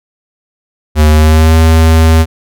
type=tone with pitch glide; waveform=square; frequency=76.4 to 80.57 Hz; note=D#2 to E2; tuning=-31 to -39 cents; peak=-4 dBFS; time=0.95-2.26 s; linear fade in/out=50 ms; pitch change=+92 cents; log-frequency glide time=1.08-1.56 s; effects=none